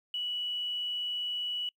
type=tone with quantisation; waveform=sine; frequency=2945 Hz; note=F#7; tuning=9 cents flat; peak=-31 dBFS; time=0.14-1.69 s; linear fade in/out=2 ms; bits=10; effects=noise-tail reverb RT60 0.1 s tail -26 dB re dry